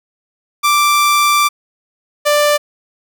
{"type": "tone pair in turn", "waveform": "sawtooth", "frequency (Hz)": [1174.7, 589.9], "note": ["D6", "D5"], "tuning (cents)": [0, 8], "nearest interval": "octave", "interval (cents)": 1192, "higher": "first", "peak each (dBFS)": -6, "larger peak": "neither", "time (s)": [[0.63, 1.49], [2.25, 2.58]], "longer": "first", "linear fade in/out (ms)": 20, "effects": []}